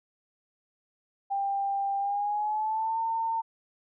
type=tone with pitch glide; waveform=sine; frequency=793 to 905.7 Hz; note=G5 to A5; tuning=+20 to +50 cents; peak=-26 dBFS; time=1.3-3.42 s; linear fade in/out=20 ms; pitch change=+230 cents; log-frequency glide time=1.98-2.99 s; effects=none